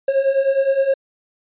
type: beating tone pair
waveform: triangle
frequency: 535 / 544.7 Hz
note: C5 / C#5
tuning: +38 / -30 cents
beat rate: 9.7 Hz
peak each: -18 / -14 dBFS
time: 0.08-0.94 s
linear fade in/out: 5 ms
effects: resampled to 8000 Hz